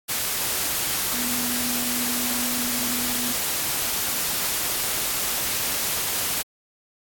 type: tone in noise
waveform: sine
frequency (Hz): 244.1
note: B3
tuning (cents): -20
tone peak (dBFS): -31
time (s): 1.13-3.33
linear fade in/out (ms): 20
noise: white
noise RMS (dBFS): -25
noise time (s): 0.08-6.43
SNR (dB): -9
effects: AAC 64 kbps